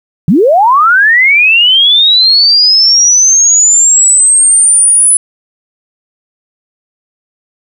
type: linear sweep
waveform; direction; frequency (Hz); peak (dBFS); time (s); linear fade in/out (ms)
sine; up; 138.9 to 10070; -3; 0.28-5.17; 2
effects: 7-bit